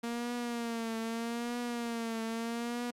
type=tone with vibrato; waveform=sawtooth; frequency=233.1 Hz; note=A#3; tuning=in tune; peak=-30 dBFS; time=0.03-2.91 s; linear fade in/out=10 ms; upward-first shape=triangle; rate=0.8 Hz; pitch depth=69 cents each way; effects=low-pass 12000 Hz 12 dB/octave + Opus 48 kbps